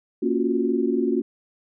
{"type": "chord", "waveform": "sine", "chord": "Gb major seventh", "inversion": "first", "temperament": "equal", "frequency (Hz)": [233.1, 277.2, 349.2, 370], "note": ["Bb3", "Db4", "F4", "Gb4"], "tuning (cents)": [0, 0, 0, 0], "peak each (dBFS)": -25, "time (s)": [0.22, 1.22], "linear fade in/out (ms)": 10, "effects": []}